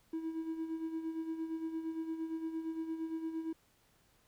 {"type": "tone with tremolo", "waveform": "triangle", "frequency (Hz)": 323.6, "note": "E4", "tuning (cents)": -32, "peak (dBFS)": -31, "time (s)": [0.13, 3.53], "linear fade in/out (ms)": 5, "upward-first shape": "sine", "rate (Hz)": 8.7, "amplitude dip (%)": 65, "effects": ["tanh soft clip ceiling -29 dBFS", "pink hiss -70 dBFS RMS until 4.27 s"]}